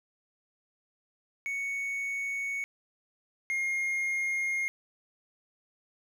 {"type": "tone pair in turn", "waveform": "triangle", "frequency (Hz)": [2222, 2135], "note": ["C#7", "C7"], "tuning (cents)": [4, 34], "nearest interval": "minor second", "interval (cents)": 70, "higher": "first", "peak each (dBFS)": [-29, -26], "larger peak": "second", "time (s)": [[1.46, 2.64], [3.5, 4.68]], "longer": "neither", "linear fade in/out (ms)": 0, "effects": []}